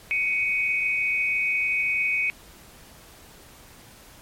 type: tone pair together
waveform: sine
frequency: 2234 / 2508 Hz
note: C#7 / D#7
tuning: +13 / +13 cents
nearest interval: major second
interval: 200 cents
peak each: -24 dBFS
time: 0.11-2.3 s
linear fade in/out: 0 ms
effects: pink hiss -49 dBFS RMS until 4.21 s + MP3 64 kbps